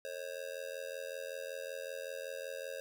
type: tone with amplitude modulation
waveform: square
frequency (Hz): 538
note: C5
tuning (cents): +48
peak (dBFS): -37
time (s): 0.05-2.8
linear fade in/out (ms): 0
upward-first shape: sine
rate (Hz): 85.3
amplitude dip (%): 95
effects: none